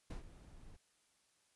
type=noise with ADSR envelope; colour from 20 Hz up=brown; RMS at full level=-41 dBFS; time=0.1-0.77 s; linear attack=7 ms; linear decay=120 ms; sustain=-15 dB; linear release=15 ms; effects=white hiss -75 dBFS RMS until 1.55 s + resampled to 24000 Hz